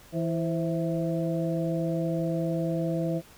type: harmonic tone with a mistuned harmonic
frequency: 164.8 Hz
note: E3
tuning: in tune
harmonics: 1 / 2 / 3 / 4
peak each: -28 / -31 / -33 / -34 dBFS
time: 0.12-3.22 s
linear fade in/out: 50 ms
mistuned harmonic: 3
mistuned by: +82 cents
effects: pink hiss -53 dBFS RMS until 3.37 s